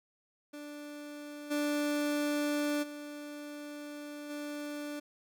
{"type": "tone with level steps", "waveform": "30% pulse", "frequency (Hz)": 293.7, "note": "D4", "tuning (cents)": 0, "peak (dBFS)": [-40, -27, -39, -35], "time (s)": [0.53, 5], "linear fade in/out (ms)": 10, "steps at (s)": [1.5, 2.82, 4.29], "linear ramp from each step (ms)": 20, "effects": []}